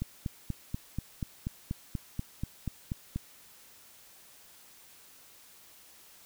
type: click train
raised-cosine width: 5 ms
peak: -20 dBFS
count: 14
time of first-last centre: 0.02-3.16 s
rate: 4.14 Hz
effects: white hiss -56 dBFS RMS until 6.25 s